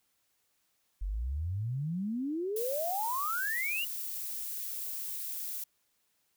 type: exponential sweep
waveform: sine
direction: up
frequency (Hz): 43.65 to 2929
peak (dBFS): -31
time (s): 1.01-3.85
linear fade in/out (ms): 10
type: noise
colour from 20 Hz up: violet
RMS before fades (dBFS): -38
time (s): 2.56-5.64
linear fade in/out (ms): 5
effects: white hiss -75 dBFS RMS until 6.36 s